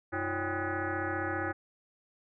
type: tone with frequency modulation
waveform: sine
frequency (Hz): 580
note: D5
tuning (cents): -22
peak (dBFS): -30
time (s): 0.12-1.53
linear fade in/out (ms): 20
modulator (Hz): 225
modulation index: 5.3
effects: none